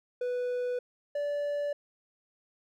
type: tone pair in turn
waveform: triangle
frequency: 493.9 / 579.9 Hz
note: B4 / D5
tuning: 0 / -22 cents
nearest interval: minor third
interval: 278 cents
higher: second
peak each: -27 dBFS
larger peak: neither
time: 0.21-0.79 / 1.15-1.73 s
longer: neither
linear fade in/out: 5 ms
effects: none